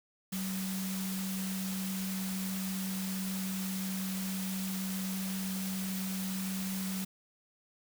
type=tone in noise; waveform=sine; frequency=190 Hz; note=F#3; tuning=46 cents sharp; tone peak=-34 dBFS; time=0.32-7.05 s; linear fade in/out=10 ms; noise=white; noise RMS=-41 dBFS; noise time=0.32-7.05 s; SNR=+4 dB; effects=none